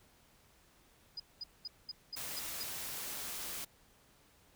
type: tone bursts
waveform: sine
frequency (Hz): 4962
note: D#8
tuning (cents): -6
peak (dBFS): -39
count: 7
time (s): 1.17-2.633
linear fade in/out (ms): 5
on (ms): 29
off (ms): 210
type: noise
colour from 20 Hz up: white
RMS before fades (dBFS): -42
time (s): 2.16-3.65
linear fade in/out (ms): 10
effects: pink hiss -66 dBFS RMS until 4.55 s